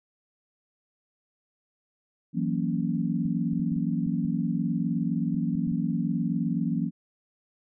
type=chord; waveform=sine; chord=F# dominant seventh; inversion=third; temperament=equal with one note detuned; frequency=165.67 / 185 / 233.1 / 277.2 Hz; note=E3 / F#3 / A#3 / C#4; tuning=+9 / 0 / 0 / 0 cents; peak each=-29 / -30 / -29 / -32 dBFS; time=2.33-6.91 s; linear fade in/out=50 ms
type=clicks; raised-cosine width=5 ms; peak=-31 dBFS; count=11; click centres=3.255 / 3.53 / 3.597 / 3.719 / 3.765 / 4.066 / 4.249 / 5.346 / 5.552 / 5.673 / 5.717 s
effects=none